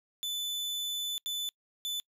40% pulse tone bursts at uneven times, 3500 Hz, A7, 10 cents flat, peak -31 dBFS, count 3, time 0.23-1.18 / 1.26-1.49 / 1.85-2 s, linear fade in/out 0 ms, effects noise-tail reverb RT60 0.1 s tail -26 dB re dry

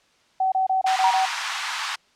sine tone bursts, 759 Hz, F#5, 44 cents sharp, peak -18 dBFS, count 6, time 0.4-1.255 s, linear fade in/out 5 ms, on 120 ms, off 27 ms
pink high-pass noise, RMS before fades -26 dBFS, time 0.86-1.96 s, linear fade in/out 10 ms, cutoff 850 Hz, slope 48 dB/octave
sine tone with exponential decay, 950 Hz, A#5, 33 cents sharp, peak -15 dBFS, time 1.04-1.49 s, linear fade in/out 2 ms, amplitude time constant 97 ms
effects white hiss -60 dBFS RMS until 2.15 s + low-pass 5000 Hz 12 dB/octave

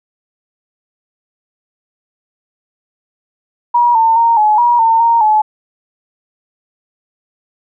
sine tone with pitch steps, 958 / 901 / 926 / 850 / 957 / 906 / 928 / 857 Hz, A#5 / A5 / A#5 / G#5 / A#5 / A#5 / A#5 / A5, +47 / +41 / -12 / +40 / +45 / -50 / -8 / -46 cents, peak -7 dBFS, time 3.74-5.42 s, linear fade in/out 10 ms, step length 210 ms, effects none

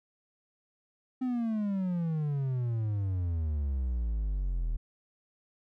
triangle exponential sweep, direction down, 260 to 39 Hz, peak -26 dBFS, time 1.21-4.77 s, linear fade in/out 10 ms, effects none

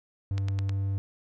triangle tone, 98 Hz, G2, in tune, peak -24 dBFS, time 0.31-0.98 s, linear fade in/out 0 ms
click train, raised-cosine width 0.2 ms, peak -21 dBFS, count 4, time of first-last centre 0.38-0.694 s, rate 9.56 Hz
effects none

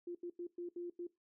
sine tone bursts at uneven times, 349.2 Hz, F4, in tune, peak -40 dBFS, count 6, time 0.07-0.15 / 0.23-0.3 / 0.39-0.47 / 0.58-0.69 / 0.76-0.9 / 0.99-1.07 s, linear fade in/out 5 ms, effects noise-tail reverb RT60 0.2 s tail -19 dB re dry

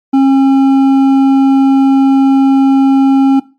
sine tone with hard clipping, 270.5 Hz, C#4, 42 cents flat, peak -6 dBFS, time 0.13-3.4 s, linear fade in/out 10 ms, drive 7 dB, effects noise-tail reverb RT60 0.3 s tail -19 dB re dry + MP3 64 kbps

